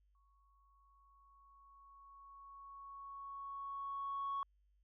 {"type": "tone with exponential growth", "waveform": "sine", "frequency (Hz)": 1108.7, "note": "C#6", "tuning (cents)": 0, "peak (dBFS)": -35, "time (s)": [0.15, 4.43], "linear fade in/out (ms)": 1, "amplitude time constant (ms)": 930, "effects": ["tanh soft clip ceiling -34 dBFS", "added 50 Hz sine -70 dBFS peak until 4.83 s"]}